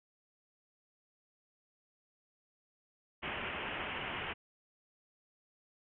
white low-pass noise, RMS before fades -40 dBFS, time 3.22-4.34 s, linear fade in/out 20 ms, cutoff 3100 Hz, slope 96 dB/octave, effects none

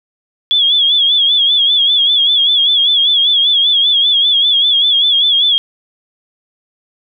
sine tone with vibrato, 3375 Hz, G#7, 27 cents sharp, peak -8 dBFS, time 0.51-5.58 s, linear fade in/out 0 ms, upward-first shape sine, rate 5.1 Hz, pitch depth 79 cents each way, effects none

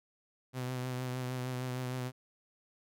sawtooth tone with vibrato, 126.9 Hz, B2, 47 cents sharp, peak -31 dBFS, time 0.53-2.12 s, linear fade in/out 50 ms, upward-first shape triangle, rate 6.5 Hz, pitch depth 32 cents each way, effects none

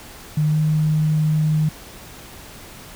sine tone with pitch glide, 152.3 to 154.43 Hz, D#3 to D#3, -37 to -13 cents, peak -15 dBFS, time 0.37-1.69 s, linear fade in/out 5 ms, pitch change +24 cents, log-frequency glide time 0.5-0.57 s, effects pink hiss -40 dBFS RMS until 2.95 s

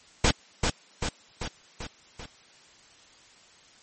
pink noise with echo, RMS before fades -20 dBFS, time 0.24-0.31 s, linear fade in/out 5 ms, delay 390 ms, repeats 5, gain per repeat -4 dB, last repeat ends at 2.26 s, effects white hiss -55 dBFS RMS until 3.82 s + MP3 32 kbps

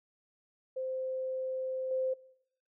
sine tone with level steps, 520 Hz, C5, 11 cents flat, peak -33 / -29 dBFS, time 0.76-2.14 s, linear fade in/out 10 ms, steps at 1.91 s, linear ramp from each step 2 ms, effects noise-tail reverb RT60 0.8 s tail -22 dB re dry

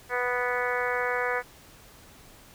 harmonic tone, 246.7 Hz, B3, 2 cents flat, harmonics 2 / 3 / 4 / 5 / 6 / 7 / 8 / 9, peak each -30 / -35 / -34 / -35 / -33 / -33 / -35 / -37 dBFS, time 0.09-1.43 s, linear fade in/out 50 ms, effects pink hiss -52 dBFS RMS until 2.54 s

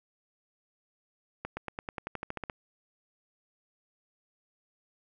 accelerating click train, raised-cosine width 0.5 ms, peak -20 dBFS, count 13, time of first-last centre 1.45-2.498 s, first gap 120 ms, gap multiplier 0.94, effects none

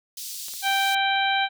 pink high-pass noise, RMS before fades -35 dBFS, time 0.17-0.95 s, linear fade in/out 5 ms, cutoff 3900 Hz, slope 24 dB/octave
clicks, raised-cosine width 0.3 ms, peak -30 dBFS, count 6, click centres 0.484 / 0.537 / 0.679 / 0.713 / 0.961 / 1.158 s
harmonic tone, 783 Hz, G5, 2 cents flat, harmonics 1 / 2 / 3 / 4 / 5, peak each -23 / -26 / -28 / -29 / -30 dBFS, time 0.62-1.49 s, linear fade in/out 50 ms
effects none

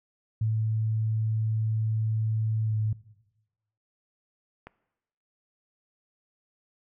sine tone with pitch glide, 110 to 108.24 Hz, A2 to A2, 0 to -28 cents, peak -23 dBFS, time 0.41-2.93 s, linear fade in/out 5 ms, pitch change -28 cents, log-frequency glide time 2.65-2.76 s
click, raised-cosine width 0.5 ms, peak -27 dBFS, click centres 4.67 s
effects noise-tail reverb RT60 1.0 s tail -19 dB re dry

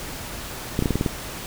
clicks, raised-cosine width 3 ms, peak -8 dBFS, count 7, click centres 0.791 / 0.824 / 0.858 / 0.907 / 0.956 / 1.011 / 1.062 s, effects pink hiss -34 dBFS RMS until 1.46 s

